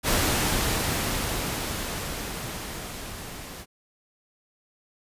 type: noise with level ramp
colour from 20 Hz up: pink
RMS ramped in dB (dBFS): -22 to -40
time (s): 0.03-3.66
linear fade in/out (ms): 50
effects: resampled to 32000 Hz